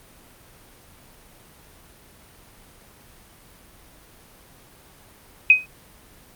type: tone with exponential decay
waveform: sine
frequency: 2515 Hz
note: D#7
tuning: 18 cents sharp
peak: -5 dBFS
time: 5.5-5.66 s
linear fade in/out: 2 ms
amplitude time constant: 34 ms
effects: pink hiss -50 dBFS RMS until 6.35 s + Opus 32 kbps